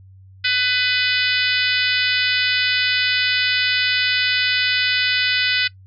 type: harmonic tone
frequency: 500 Hz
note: B4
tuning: 21 cents sharp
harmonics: 3 / 4 / 5 / 6 / 7 / 8 / 9 / 10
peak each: -22 / -23 / -24 / -25 / -25 / -26 / -27 / -27 dBFS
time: 0.44-5.68 s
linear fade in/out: 10 ms
effects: noise-tail reverb RT60 0.1 s tail -21 dB re dry + added 95 Hz sine -42 dBFS peak until 5.86 s